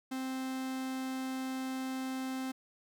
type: tone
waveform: 45% pulse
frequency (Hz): 261.6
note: C4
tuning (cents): 0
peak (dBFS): -35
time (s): 0.11-2.52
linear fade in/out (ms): 10
effects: none